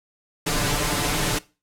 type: noise with comb filter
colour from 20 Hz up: pink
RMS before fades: -23 dBFS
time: 0.46-1.39 s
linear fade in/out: 10 ms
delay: 6.8 ms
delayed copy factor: +0.95
effects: noise-tail reverb RT60 0.3 s tail -20 dB re dry + low-pass 12000 Hz 12 dB/octave